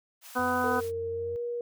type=high-pass noise; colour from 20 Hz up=white; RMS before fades=-47 dBFS; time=0.21-0.92 s; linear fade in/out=50 ms; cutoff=600 Hz; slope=48 dB/octave
type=harmonic tone; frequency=250 Hz; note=B3; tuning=21 cents sharp; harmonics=1 / 2 / 3 / 4 / 5 / 6; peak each=-32 / -32 / -32 / -32 / -32 / -32 dBFS; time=0.35-0.81 s; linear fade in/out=20 ms
type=tone with vibrato; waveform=triangle; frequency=89.9 Hz; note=F#2; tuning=49 cents flat; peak=-40 dBFS; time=0.39-1.36 s; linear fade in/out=0 ms; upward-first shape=square; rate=14 Hz; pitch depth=14 cents each way
type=tone with pitch glide; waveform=sine; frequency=460 to 477.9 Hz; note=A#4 to A#4; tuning=-23 to +43 cents; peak=-30 dBFS; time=0.64-1.61 s; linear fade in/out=2 ms; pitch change=+66 cents; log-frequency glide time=1.11-1.42 s
effects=none

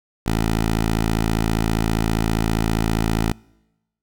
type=tone; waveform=10% pulse; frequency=55 Hz; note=A1; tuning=in tune; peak=-10 dBFS; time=0.26-3.32 s; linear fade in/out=5 ms; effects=noise-tail reverb RT60 1.0 s tail -26 dB re dry

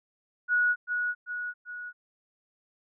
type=tone with echo; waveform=sine; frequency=1460 Hz; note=F#6; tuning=24 cents flat; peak=-21 dBFS; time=0.48-0.76 s; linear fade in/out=50 ms; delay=390 ms; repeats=3; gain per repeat=-5 dB; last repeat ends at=1.93 s; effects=none

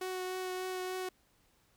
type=tone with vibrato; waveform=sawtooth; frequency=370 Hz; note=F#4; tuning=in tune; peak=-32 dBFS; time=0.01-1.09 s; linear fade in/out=5 ms; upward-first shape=triangle; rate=3.4 Hz; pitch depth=13 cents each way; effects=pink hiss -70 dBFS RMS until 1.76 s

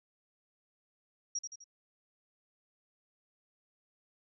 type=tone with echo; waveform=sine; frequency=5680 Hz; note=F8; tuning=28 cents sharp; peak=-32 dBFS; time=1.35-1.39 s; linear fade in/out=5 ms; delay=84 ms; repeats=3; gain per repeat=-6 dB; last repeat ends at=1.642 s; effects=none

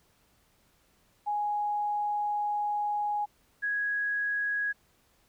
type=tone pair in turn; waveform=sine; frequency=830.6 / 1661.2 Hz; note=G#5 / G#6; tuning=0 / 0 cents; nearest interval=octave; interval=1200 cents; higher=second; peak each=-27 dBFS; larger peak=neither; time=1.26-3.26 / 3.62-4.73 s; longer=first; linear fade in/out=20 ms; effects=pink hiss -67 dBFS RMS until 5.28 s

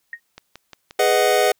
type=tone with exponential decay; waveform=sine; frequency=1864.7 Hz; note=A#6; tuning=in tune; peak=-24 dBFS; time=0.13-0.2 s; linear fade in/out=2 ms; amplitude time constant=15 ms
type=click train; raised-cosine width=0.2 ms; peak=-20 dBFS; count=4; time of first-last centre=0.38-0.909 s; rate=5.67 Hz
type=chord; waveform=square; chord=G# minor seventh; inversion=none; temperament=equal with one note detuned; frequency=415.3 / 497.3 / 622.3 / 740 Hz; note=G#4 / B4 / D#5 / F#5; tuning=0 / +12 / 0 / 0 cents; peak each=-21 dBFS; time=0.99-1.52 s; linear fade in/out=5 ms
effects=white hiss -69 dBFS RMS until 1.59 s

